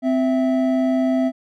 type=tone pair together; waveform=triangle; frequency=258.9 / 660 Hz; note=C4 / E5; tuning=-18 / +2 cents; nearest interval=octave + major third; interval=1620 cents; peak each=-15 / -20 dBFS; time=0.02-1.32 s; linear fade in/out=50 ms; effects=none